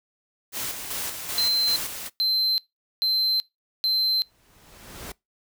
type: noise with tremolo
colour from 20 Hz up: white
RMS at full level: -30 dBFS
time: 0.52-2.1 s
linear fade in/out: 50 ms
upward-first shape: square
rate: 2.6 Hz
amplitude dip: 45%
type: tone bursts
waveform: triangle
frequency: 4100 Hz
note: C8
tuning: 36 cents flat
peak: -19 dBFS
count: 4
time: 1.38-4.22 s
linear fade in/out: 0 ms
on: 380 ms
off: 440 ms
type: noise with exponential growth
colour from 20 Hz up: pink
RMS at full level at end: -35 dBFS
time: 4.06-5.12 s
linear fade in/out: 5 ms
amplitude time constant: 230 ms
effects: noise-tail reverb RT60 0.2 s tail -24 dB re dry